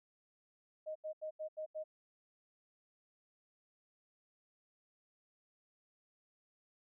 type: tone bursts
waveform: sine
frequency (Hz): 622.3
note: D#5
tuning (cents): 0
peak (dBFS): -39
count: 6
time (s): 0.86-1.84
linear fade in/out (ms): 20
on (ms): 95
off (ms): 82
effects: none